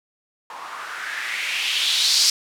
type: noise with low-pass filter sweep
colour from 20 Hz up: violet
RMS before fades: -23 dBFS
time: 0.5-2.3 s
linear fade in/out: 2 ms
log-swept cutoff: 950 to 5100 Hz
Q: 3.3
effects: none